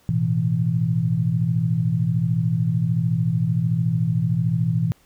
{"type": "chord", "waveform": "sine", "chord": "A suspended second", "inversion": "none", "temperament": "equal", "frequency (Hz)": [110, 123.47, 164.81], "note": ["A2", "B2", "E3"], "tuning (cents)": [0, 0, 0], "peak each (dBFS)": [-25, -22, -21], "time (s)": [0.09, 4.92], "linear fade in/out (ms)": 0, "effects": ["pink hiss -58 dBFS RMS until 5.05 s"]}